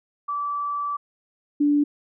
sine tone pair in turn, 1158 / 291.4 Hz, D6 / D4, -25 / -13 cents, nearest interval 2 octaves, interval 2388 cents, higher first, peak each -24 / -16 dBFS, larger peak second, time 0.28-0.97 / 1.6-1.84 s, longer first, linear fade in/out 10 ms, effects none

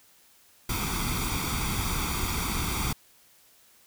pink noise with comb filter, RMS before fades -29 dBFS, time 0.69-2.93 s, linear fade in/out 5 ms, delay 0.86 ms, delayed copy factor +0.75, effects white hiss -59 dBFS RMS until 3.86 s

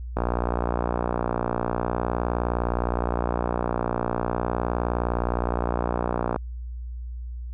click train, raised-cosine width 1 ms, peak -10 dBFS, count 370, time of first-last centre 0.17-6.361 s, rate 59.6 Hz, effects added 60 Hz sine -31 dBFS peak until 7.53 s

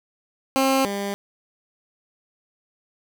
15% pulse tone pair in turn, 267.4 / 200.3 Hz, C4 / G3, +38 / +38 cents, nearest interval perfect fourth, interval 500 cents, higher first, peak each -11 / -19 dBFS, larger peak first, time 0.56-0.85 / 0.85-1.14 s, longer neither, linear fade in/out 0 ms, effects none

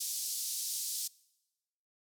pink band-pass noise, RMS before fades -37 dBFS, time 0-1.08 s, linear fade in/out 10 ms, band 4800 to 14000 Hz, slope 24 dB/octave, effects noise-tail reverb RT60 1.0 s tail -23 dB re dry

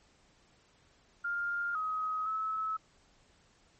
sine tone with pitch steps, 1403 / 1265 / 1297 Hz, F6 / D#6 / E6, +8 / +28 / -28 cents, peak -31 dBFS, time 1.24-2.77 s, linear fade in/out 10 ms, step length 510 ms, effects pink hiss -66 dBFS RMS until 3.79 s + MP3 32 kbps

